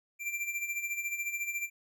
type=tone with tremolo; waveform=square; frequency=2359 Hz; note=D7; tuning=7 cents sharp; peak=-31 dBFS; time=0.19-1.7 s; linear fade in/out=50 ms; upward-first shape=sine; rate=14 Hz; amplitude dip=65%; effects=none